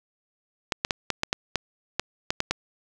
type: clicks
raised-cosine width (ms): 0.2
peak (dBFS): -6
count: 11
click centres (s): 0.722 / 0.849 / 0.908 / 1.103 / 1.234 / 1.329 / 1.557 / 1.996 / 2.305 / 2.404 / 2.51
effects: none